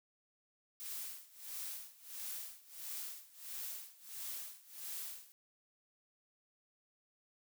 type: noise with tremolo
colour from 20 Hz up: blue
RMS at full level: -43 dBFS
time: 0.8-5.32 s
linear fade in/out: 0 ms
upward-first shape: sine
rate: 1.5 Hz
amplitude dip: 90%
effects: none